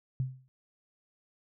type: tone with exponential decay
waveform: sine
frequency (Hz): 130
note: C3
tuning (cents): -11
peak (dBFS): -25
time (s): 0.2-0.48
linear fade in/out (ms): 0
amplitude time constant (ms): 59
effects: none